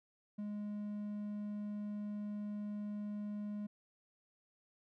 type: tone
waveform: triangle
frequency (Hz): 207.7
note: G#3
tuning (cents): 0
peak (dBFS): -37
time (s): 0.38-3.67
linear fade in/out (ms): 10
effects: none